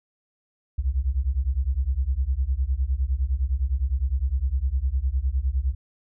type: beating tone pair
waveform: sine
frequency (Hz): 61 / 70.8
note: B1 / C#2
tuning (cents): -21 / +37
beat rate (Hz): 9.8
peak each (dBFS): -24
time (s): 0.78-5.75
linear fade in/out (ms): 10
effects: none